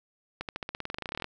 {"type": "accelerating click train", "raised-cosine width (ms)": 0.3, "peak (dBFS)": -18, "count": 20, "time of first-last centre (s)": [0.41, 1.244], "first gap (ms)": 78, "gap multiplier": 0.93, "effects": []}